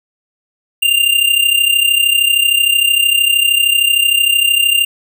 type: tone with amplitude modulation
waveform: square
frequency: 2794 Hz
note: F7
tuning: in tune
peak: -7 dBFS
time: 0.82-4.85 s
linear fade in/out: 10 ms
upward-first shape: sine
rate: 33.1 Hz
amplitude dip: 70%
effects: none